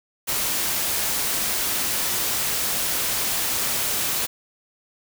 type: noise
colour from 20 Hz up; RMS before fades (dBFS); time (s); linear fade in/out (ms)
white; -24; 0.27-4.27; 20
effects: none